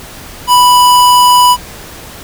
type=tone; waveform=square; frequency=987.8 Hz; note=B5; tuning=in tune; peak=-4 dBFS; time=0.47-1.57 s; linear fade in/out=50 ms; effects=pink hiss -30 dBFS RMS until 2.23 s

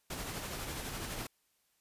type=noise with tremolo; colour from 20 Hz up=pink; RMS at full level=-39 dBFS; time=0.1-1.27 s; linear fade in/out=5 ms; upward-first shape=sine; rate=12 Hz; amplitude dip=35%; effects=white hiss -75 dBFS RMS until 1.8 s + resampled to 32000 Hz

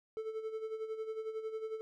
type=tone with tremolo; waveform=triangle; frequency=440 Hz; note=A4; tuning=in tune; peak=-33 dBFS; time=0.17-1.81 s; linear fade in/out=0 ms; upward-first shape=sine; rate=11 Hz; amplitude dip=65%; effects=none

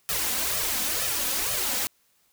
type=noise with flanger; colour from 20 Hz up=white; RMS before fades=-27 dBFS; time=0.09-1.87 s; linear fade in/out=0 ms; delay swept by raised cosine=1.6 to 4 ms; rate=2.1 Hz; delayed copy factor=+0.9; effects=white hiss -66 dBFS RMS until 2.32 s

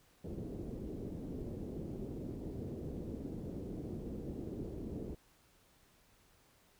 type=low-pass noise; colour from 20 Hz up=white; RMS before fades=-43 dBFS; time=0.24-5.15 s; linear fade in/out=5 ms; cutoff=390 Hz; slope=24 dB/octave; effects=pink hiss -68 dBFS RMS until 6.79 s

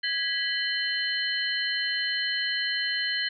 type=tone cluster; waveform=sine; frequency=1658 / 1963 / 3030 / 4169 Hz; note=G#6 / B6 / F#7 / C8; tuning=-3 / -11 / +40 / -7 cents; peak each=-31 dBFS; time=0.03-3.29 s; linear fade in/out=10 ms; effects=none

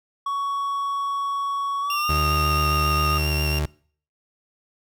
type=tone with pitch glide; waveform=triangle; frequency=1118 to 1233.4 Hz; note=C#6 to D#6; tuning=+14 to -16 cents; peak=-21 dBFS; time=0.26-3.18 s; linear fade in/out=5 ms; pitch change=+170 cents; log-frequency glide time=1.81-2.11 s
type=tone with vibrato; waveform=30% pulse; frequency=2754 Hz; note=F7; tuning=25 cents flat; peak=-23 dBFS; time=1.9-3.59 s; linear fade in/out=2 ms; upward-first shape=triangle; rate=7.4 Hz; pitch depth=23 cents each way
type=tone; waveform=30% pulse; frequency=75.1 Hz; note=D2; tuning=39 cents sharp; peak=-19 dBFS; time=2.09-3.66 s; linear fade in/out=5 ms
effects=noise-tail reverb RT60 0.5 s tail -23 dB re dry

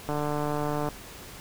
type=click train; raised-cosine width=1 ms; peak=-16 dBFS; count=119; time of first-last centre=0.09-0.887 s; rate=148 Hz; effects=pink hiss -44 dBFS RMS until 1.4 s

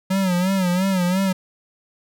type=tone with vibrato; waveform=square; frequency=185.3 Hz; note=F#3; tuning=3 cents sharp; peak=-18 dBFS; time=0.1-1.33 s; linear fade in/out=10 ms; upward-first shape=sine; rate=2.9 Hz; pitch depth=90 cents each way; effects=none

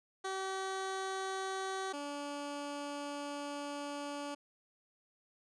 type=tone pair in turn; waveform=15% pulse; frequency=382.5 / 288 Hz; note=G4 / D4; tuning=-42 / -34 cents; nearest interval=perfect fourth; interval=492 cents; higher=first; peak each=-30 / -33 dBFS; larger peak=first; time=0.24-1.93 / 1.93-4.35 s; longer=second; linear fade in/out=10 ms; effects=resampled to 22050 Hz

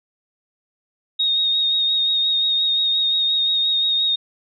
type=tone with vibrato; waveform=sine; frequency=3729 Hz; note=A#7; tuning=in tune; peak=-16 dBFS; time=1.19-4.16 s; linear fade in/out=10 ms; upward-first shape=sine; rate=5.7 Hz; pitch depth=23 cents each way; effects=none

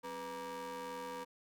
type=ring-modulated tone; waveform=35% pulse; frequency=226.2 Hz; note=A3; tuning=48 cents sharp; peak=-37 dBFS; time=0.03-1.25 s; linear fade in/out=20 ms; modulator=720 Hz; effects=none

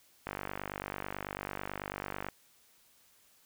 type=click train; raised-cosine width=0.5 ms; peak=-21 dBFS; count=100; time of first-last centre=0.27-2.286 s; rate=49.1 Hz; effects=white hiss -65 dBFS RMS until 3.45 s

